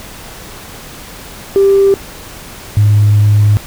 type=tone pair in turn; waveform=sine; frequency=393.5 / 104.22 Hz; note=G4 / G#2; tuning=+7 / +7 cents; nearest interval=octave + major seventh; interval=2300 cents; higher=first; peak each=-4 dBFS; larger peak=neither; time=1.56-1.94 / 2.77-3.57 s; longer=second; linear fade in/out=0 ms; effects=tanh soft clip ceiling -1 dBFS + pink hiss -31 dBFS RMS until 3.66 s

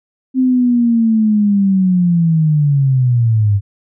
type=linear sweep; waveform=sine; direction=down; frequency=261.6 to 98 Hz; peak=-9 dBFS; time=0.34-3.61 s; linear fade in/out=50 ms; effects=none

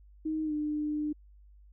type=tone with pitch glide; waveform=sine; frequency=313 to 300.2 Hz; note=D#4 to D4; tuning=+10 to +38 cents; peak=-29 dBFS; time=0.25-1.13 s; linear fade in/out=10 ms; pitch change=-72 cents; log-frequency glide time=0.44-0.53 s; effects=added 50 Hz sine -53 dBFS peak until 1.72 s

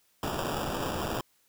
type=noise with sample-and-hold; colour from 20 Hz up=white; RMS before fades=-32 dBFS; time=0.23-1.21 s; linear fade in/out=2 ms; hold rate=2100 Hz; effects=white hiss -68 dBFS RMS until 1.48 s

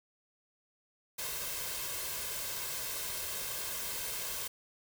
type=noise with comb filter; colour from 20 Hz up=white; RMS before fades=-38 dBFS; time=1.18-4.48 s; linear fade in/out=10 ms; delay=1.9 ms; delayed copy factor=+0.55; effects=none

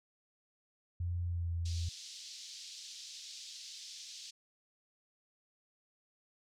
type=tone with pitch glide; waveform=sine; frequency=87.31 to 84.78 Hz; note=F2 to E2; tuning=0 to +49 cents; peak=-33 dBFS; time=1-1.89 s; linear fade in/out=5 ms; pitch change=-51 cents; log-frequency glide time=1.24-1.51 s
type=band-pass noise; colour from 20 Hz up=pink; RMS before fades=-49 dBFS; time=1.65-4.31 s; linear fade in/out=10 ms; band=3700 to 6300 Hz; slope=24 dB/octave
effects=none

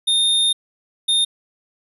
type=tone pair in turn; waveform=square; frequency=3652 / 3652 Hz; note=A#7 / A#7; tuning=-36 / -36 cents; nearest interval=unison; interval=0 cents; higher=neither; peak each=-15 dBFS; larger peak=neither; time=0.07-0.53 / 1.08-1.25 s; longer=first; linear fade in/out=10 ms; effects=resampled to 32000 Hz

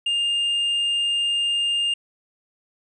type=tone; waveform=triangle; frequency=2812 Hz; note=F7; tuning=11 cents sharp; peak=-18 dBFS; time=0.06-1.94 s; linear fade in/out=5 ms; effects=resampled to 22050 Hz

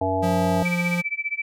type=harmonic tone; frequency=94.6 Hz; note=F#2; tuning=39 cents sharp; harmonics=1 / 3 / 5 / 7 / 9; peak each=-28 / -28 / -28 / -25 / -26 dBFS; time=0.01-0.63 s; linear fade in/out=5 ms
type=tone with pitch glide; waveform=square; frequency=178.2 to 174.84 Hz; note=F3 to F3; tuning=+35 to +2 cents; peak=-23 dBFS; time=0.22-1.02 s; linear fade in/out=20 ms; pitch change=-33 cents; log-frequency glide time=0.53-0.75 s
type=tone with tremolo; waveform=sine; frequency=2317 Hz; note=D7; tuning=24 cents flat; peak=-21 dBFS; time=0.65-1.42 s; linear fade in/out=5 ms; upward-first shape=sine; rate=15 Hz; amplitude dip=95%
effects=none

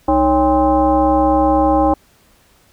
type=tone with frequency modulation; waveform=sine; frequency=554.4 Hz; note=C#5; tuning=in tune; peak=-10 dBFS; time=0.08-1.94 s; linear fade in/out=5 ms; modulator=245 Hz; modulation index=1.6; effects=pink hiss -53 dBFS RMS until 2.72 s

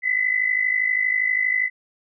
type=tone pair together; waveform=sine; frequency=1975.5 / 2028 Hz; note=B6 / B6; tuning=0 / +45 cents; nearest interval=unison; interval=45 cents; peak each=-23 / -20 dBFS; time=0.02-1.7 s; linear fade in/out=50 ms; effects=none

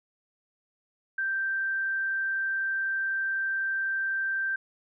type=tone; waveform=sine; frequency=1568 Hz; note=G6; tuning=in tune; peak=-26 dBFS; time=1.18-4.56 s; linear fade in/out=5 ms; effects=none

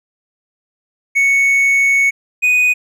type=tone pair in turn; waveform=triangle; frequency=2217 / 2487 Hz; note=C#7 / D#7; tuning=0 / -1 cents; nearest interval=major second; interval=199 cents; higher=second; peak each=-8 dBFS; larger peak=neither; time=1.15-2.11 / 2.42-2.74 s; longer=first; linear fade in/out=20 ms; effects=none

